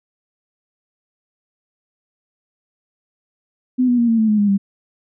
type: tone with pitch steps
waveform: sine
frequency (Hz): 253.1 / 244.3 / 235.9 / 227.7 / 219.8 / 212.2 / 204.9 / 197.78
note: B3 / B3 / A#3 / A#3 / A3 / G#3 / G#3 / G3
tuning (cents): +43 / -19 / +21 / -40 / -2 / +38 / -23 / +16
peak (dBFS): -12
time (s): 3.78-4.58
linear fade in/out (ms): 20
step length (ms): 100
effects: none